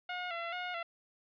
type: tone with vibrato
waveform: 15% pulse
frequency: 698.5 Hz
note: F5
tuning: in tune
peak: -30 dBFS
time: 0.09-0.83 s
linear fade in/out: 5 ms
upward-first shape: square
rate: 2.3 Hz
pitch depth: 53 cents each way
effects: resampled to 11025 Hz